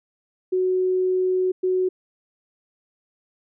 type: tone bursts at uneven times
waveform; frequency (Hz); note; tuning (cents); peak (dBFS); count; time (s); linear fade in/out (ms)
sine; 370; F#4; 0; -18; 2; 0.52-1.52 / 1.63-1.89; 10
effects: none